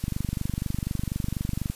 click train, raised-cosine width 5 ms, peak -15 dBFS, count 41, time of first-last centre 0.04-1.7 s, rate 24.1 Hz, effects white hiss -46 dBFS RMS until 1.75 s + resampled to 32000 Hz

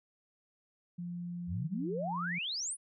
sine tone, 174.61 Hz, F3, in tune, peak -37 dBFS, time 0.98-2.39 s, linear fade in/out 10 ms
sine exponential sweep, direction up, 74 to 10350 Hz, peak -34 dBFS, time 1.47-2.77 s, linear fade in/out 50 ms
effects none

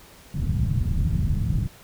white low-pass noise, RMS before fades -23 dBFS, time 0.34-1.68 s, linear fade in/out 10 ms, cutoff 150 Hz, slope 24 dB/octave, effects pink hiss -49 dBFS RMS until 1.83 s

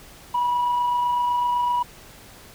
sine tone with amplitude modulation, 973 Hz, B5, 26 cents flat, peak -16 dBFS, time 0.34-1.83 s, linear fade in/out 10 ms, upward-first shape sine, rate 27.9 Hz, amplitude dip 30%, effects tanh soft clip ceiling -17 dBFS + pink hiss -46 dBFS RMS until 2.54 s

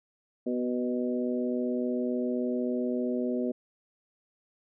harmonic tone with a mistuned harmonic, 123.47 Hz, B2, in tune, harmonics 2 / 3 / 4 / 5, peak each -29 / -33 / -35 / -37 dBFS, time 0.46-3.52 s, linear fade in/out 10 ms, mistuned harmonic 3, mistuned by +17 cents, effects none

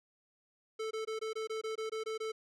square tone bursts, 440 Hz, A4, in tune, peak -36 dBFS, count 11, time 0.79-2.32 s, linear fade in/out 10 ms, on 120 ms, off 21 ms, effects low-pass 7000 Hz 12 dB/octave

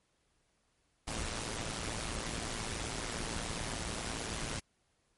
pink noise with amplitude modulation, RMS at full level -35 dBFS, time 1.07-4.6 s, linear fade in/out 10 ms, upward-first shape sine, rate 113 Hz, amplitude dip 70%, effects pink hiss -75 dBFS RMS until 5.17 s + MP3 48 kbps

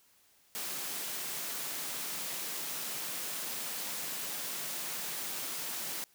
white high-pass noise, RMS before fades -38 dBFS, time 0.55-6.04 s, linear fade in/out 0 ms, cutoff 130 Hz, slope 96 dB/octave, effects white hiss -66 dBFS RMS until 6.14 s

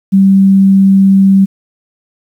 sine tone, 194 Hz, G3, 18 cents flat, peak -3 dBFS, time 0.12-1.46 s, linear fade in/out 20 ms, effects 7-bit

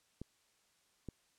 clicks, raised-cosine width 3 ms, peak -30 dBFS, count 2, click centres 0.216 / 1.087 s, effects white hiss -73 dBFS RMS until 1.38 s + low-pass 9000 Hz 12 dB/octave

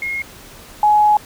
sine tone pair in turn, 2151 / 841.1 Hz, C7 / G#5, +47 / +22 cents, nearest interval octave + major third, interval 1625 cents, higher first, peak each -20 / -9 dBFS, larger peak second, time 0.02-0.22 / 0.83-1.17 s, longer second, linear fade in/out 2 ms, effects pink hiss -40 dBFS RMS until 1.25 s

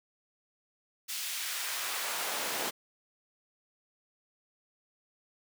pink noise with high-pass filter sweep, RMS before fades -35 dBFS, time 1.08-2.71 s, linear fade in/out 20 ms, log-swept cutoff 3200 to 350 Hz, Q 0.73, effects none

